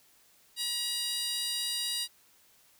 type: tone with high-pass filter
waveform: 15% pulse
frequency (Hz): 956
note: A#5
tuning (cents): +43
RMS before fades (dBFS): -33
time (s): 0.56-2.08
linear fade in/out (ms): 50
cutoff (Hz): 4600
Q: 1.9
effects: white hiss -63 dBFS RMS until 2.79 s